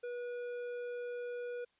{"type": "tone with tanh clipping", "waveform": "sine", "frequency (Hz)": 485.6, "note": "B4", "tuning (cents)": -29, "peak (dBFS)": -40, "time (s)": [0.03, 1.65], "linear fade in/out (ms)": 10, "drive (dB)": 10, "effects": ["white hiss -74 dBFS RMS until 1.79 s", "resampled to 8000 Hz"]}